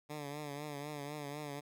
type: tone with vibrato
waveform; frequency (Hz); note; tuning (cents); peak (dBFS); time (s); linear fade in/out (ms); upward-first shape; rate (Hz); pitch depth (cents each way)
10% pulse; 146.3; D3; -6; -33; 0.09-1.61; 20; triangle; 4; 73
effects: none